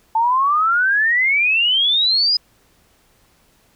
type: exponential sweep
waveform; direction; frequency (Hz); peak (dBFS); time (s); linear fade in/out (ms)
sine; up; 880 to 5040; -13; 0.15-2.37; 5
effects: pink hiss -57 dBFS RMS until 3.75 s